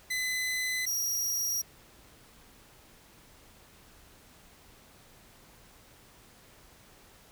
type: tone pair in turn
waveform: sawtooth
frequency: 2017 / 5691 Hz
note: B6 / F8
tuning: +36 / +32 cents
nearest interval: octave + tritone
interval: 1796 cents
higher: second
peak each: -26 dBFS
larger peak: neither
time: 0.1-0.86 / 0.86-1.62 s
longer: neither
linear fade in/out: 10 ms
effects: pink hiss -57 dBFS RMS until 7.31 s